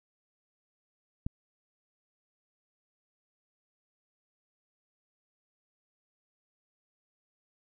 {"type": "click", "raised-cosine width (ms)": 5, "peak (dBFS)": -20, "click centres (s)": 1.265, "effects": []}